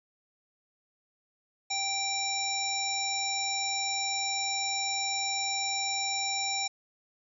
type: harmonic tone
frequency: 784 Hz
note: G5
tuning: in tune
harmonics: 1 / 3 / 5 / 7 / 9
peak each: -35 / -35 / -35 / -35 / -35 dBFS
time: 1.7-6.68 s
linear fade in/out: 10 ms
effects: none